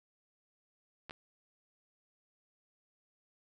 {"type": "clicks", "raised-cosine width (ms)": 0.3, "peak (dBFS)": -28, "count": 2, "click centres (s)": [1.096, 1.109], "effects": []}